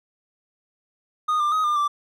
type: tone with pitch steps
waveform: triangle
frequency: 1235 / 1192 / 1259 / 1202 / 1171 Hz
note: D#6 / D6 / D#6 / D6 / D6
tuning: -13 / +25 / +20 / +40 / -5 cents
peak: -17 dBFS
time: 1.28-1.88 s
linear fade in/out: 10 ms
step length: 120 ms
effects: none